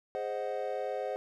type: chord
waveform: triangle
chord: Ab dominant seventh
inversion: none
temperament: equal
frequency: 415.3 / 523.3 / 622.3 / 740 Hz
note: Ab4 / C5 / Eb5 / Gb5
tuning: 0 / 0 / 0 / 0 cents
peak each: -37 / -34 / -37 / -37 dBFS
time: 0.15-1.16 s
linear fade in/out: 0 ms
effects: none